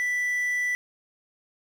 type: tone with quantisation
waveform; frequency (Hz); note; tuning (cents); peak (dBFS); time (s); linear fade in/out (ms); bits
triangle; 1975.5; B6; 0; -22; 0-0.75; 0; 8
effects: none